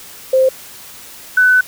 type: tone pair in turn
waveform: sine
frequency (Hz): 523.3 / 1500.8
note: C5 / F#6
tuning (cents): 0 / +24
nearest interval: octave + tritone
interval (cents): 1824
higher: second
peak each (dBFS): -8 / -7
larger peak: second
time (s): 0.33-0.49 / 1.37-1.61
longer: second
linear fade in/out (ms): 5
effects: white hiss -36 dBFS RMS until 1.67 s